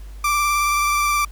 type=tone with vibrato; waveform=30% pulse; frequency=1174.7 Hz; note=D6; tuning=in tune; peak=-14 dBFS; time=0.24-1.25 s; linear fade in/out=5 ms; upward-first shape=triangle; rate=19 Hz; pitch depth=25 cents each way; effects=added 50 Hz sine -33 dBFS peak until 1.31 s + pink hiss -51 dBFS RMS until 1.31 s